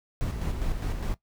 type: noise with tremolo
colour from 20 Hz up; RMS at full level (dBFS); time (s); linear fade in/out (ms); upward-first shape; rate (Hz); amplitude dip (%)
brown; -28; 0.21-1.14; 0; square; 4.9; 40
effects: noise-tail reverb RT60 0.1 s tail -18 dB re dry